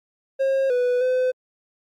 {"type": "tone with pitch steps", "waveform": "triangle", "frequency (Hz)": [538, 493.8, 509], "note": ["C5", "B4", "C5"], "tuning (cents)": [48, 0, -48], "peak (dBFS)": -16, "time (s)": [0.39, 1.32], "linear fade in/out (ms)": 20, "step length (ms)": 310, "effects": ["Opus 48 kbps"]}